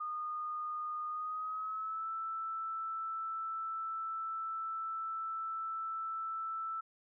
sine tone with pitch glide, 1227 to 1322.7 Hz, D#6 to E6, -25 to +5 cents, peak -36 dBFS, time 0-6.81 s, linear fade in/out 10 ms, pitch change +130 cents, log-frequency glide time 1.08-2.1 s, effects none

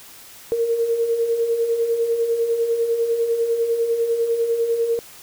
sine beating tone pair, 455.1 / 465.1 Hz, A#4 / A#4, -42 / -4 cents, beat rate 10 Hz, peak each -27 / -18 dBFS, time 0.52-4.99 s, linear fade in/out 0 ms, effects white hiss -43 dBFS RMS until 5.22 s

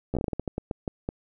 slowing click train, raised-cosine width 2 ms, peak -15 dBFS, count 14, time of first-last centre 0.14-1.089 s, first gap 12 ms, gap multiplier 1.27, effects none

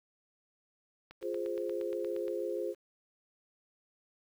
click train, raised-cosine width 0.3 ms, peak -34 dBFS, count 11, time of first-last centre 1.11-2.281 s, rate 8.54 Hz
sine chord, F minor, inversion none, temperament equal, 349.2 / 415.3 / 523.3 Hz, F4 / Ab4 / C5, 0 / 0 / 0 cents, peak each -37 / -37 / -37 dBFS, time 1.21-2.75 s, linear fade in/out 50 ms
effects 10-bit

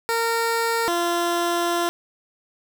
15% pulse tone pair in turn, 460 / 344.6 Hz, A#4 / F4, -23 / -23 cents, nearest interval perfect fourth, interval 500 cents, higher first, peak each -14 dBFS, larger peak neither, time 0.09-0.88 / 0.88-1.89 s, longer second, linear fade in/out 0 ms, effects none

